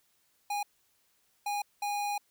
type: tone bursts at uneven times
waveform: square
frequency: 820 Hz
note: G#5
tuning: 22 cents flat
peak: -31 dBFS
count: 3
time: 0.5-0.63 / 1.46-1.62 / 1.82-2.18 s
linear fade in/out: 5 ms
effects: white hiss -71 dBFS RMS until 2.3 s